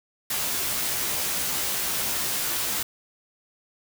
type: noise with comb filter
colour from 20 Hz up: white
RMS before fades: -27 dBFS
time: 0.3-2.83 s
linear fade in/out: 5 ms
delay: 15 ms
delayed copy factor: +0.65
effects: none